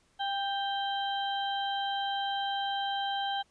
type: harmonic tone with a mistuned harmonic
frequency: 785 Hz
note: G5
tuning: 2 cents sharp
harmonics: 1 / 2 / 4 / 5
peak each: -31 / -39 / -36 / -44 dBFS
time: 0.19-3.43 s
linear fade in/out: 20 ms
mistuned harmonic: 1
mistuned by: +22 cents
effects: pink hiss -68 dBFS RMS until 3.5 s + resampled to 22050 Hz